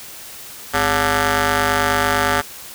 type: ring-modulated tone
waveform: 10% pulse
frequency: 154.7 Hz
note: D#3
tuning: 10 cents flat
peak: -4 dBFS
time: 0.73-2.42 s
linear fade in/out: 20 ms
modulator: 1030 Hz
effects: white hiss -36 dBFS RMS until 2.74 s